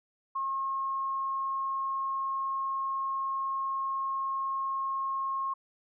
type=tone; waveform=sine; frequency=1079 Hz; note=C#6; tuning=47 cents flat; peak=-29 dBFS; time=0.35-5.54 s; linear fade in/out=10 ms; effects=none